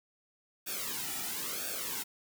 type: noise with flanger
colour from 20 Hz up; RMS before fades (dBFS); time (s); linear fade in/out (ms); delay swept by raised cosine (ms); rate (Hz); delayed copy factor
white; -37; 0.66-2.04; 20; 0.98 to 1.91; 1; -0.85
effects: none